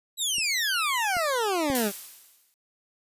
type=exponential sweep; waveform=20% pulse; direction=down; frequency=3979 to 191 Hz; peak=-19 dBFS; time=0.17-1.92 s; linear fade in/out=50 ms
type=clicks; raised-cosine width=3 ms; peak=-31 / -27 / -21 dBFS; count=3; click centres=0.383 / 1.168 / 1.701 s
type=noise with exponential decay; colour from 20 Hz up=blue; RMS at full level=-26 dBFS; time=1.75-2.54 s; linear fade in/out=0 ms; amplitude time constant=170 ms
effects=resampled to 32000 Hz